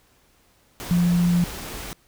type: tone in noise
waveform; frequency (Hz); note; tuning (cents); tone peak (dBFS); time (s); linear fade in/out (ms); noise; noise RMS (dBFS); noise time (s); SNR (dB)
sine; 174.61; F3; 0; -16; 0.91-1.44; 0; pink; -34; 0.8-1.93; +15
effects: pink hiss -60 dBFS RMS until 2.07 s